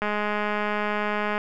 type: click train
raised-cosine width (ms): 0.5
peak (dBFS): -12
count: 285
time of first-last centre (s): 0.02-1.379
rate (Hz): 209
effects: none